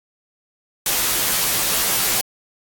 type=noise with comb filter; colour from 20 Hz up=white; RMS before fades=-19 dBFS; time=0.86-2.21 s; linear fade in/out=2 ms; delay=13 ms; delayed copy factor=-0.95; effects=AAC 64 kbps